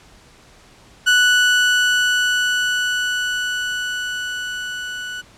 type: tone with level ramp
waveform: 30% pulse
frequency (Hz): 1480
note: F#6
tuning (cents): 0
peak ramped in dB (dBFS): -8 to -24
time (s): 1.06-5.22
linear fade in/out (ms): 20
effects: pink hiss -48 dBFS RMS until 5.37 s + low-pass 8000 Hz 12 dB/octave